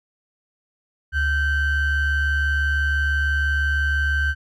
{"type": "ring-modulated tone", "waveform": "triangle", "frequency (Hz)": 740, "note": "F#5", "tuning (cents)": 0, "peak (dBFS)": -13, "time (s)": [1.12, 4.35], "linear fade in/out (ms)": 50, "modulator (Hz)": 813, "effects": []}